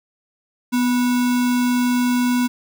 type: tone with sample-and-hold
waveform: sine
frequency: 246.9 Hz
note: B3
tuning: in tune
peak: -15 dBFS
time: 0.72-2.48 s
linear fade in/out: 20 ms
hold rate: 1225 Hz
effects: none